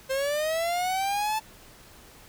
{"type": "linear sweep", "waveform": "45% pulse", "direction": "up", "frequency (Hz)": [523.3, 880], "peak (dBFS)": -25, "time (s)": [0.09, 1.4], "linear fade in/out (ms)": 20, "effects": ["pink hiss -51 dBFS RMS until 2.28 s"]}